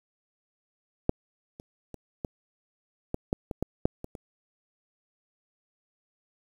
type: clicks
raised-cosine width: 2 ms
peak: -8 / -30 / -27 / -18 / -15 / -12 / -19 / -14 / -8 / -23 / -26 dBFS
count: 11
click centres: 1.094 / 1.599 / 1.943 / 2.248 / 3.144 / 3.329 / 3.512 / 3.626 / 3.855 / 4.044 / 4.152 s
effects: 8-bit